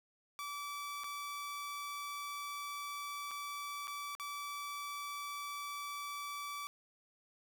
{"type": "tone with dropouts", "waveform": "sawtooth", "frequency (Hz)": 1155, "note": "D6", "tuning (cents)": -29, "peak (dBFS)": -37, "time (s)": [0.39, 6.67], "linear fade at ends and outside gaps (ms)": 0, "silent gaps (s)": [[1.036, 1.042], [3.31, 3.314], [3.872, 3.879], [4.151, 4.198]], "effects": []}